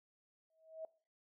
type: tone with exponential growth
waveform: sine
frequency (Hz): 641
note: E5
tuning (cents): -49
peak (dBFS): -40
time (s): 0.5-0.85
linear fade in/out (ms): 2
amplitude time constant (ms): 74
effects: noise-tail reverb RT60 0.4 s tail -19 dB re dry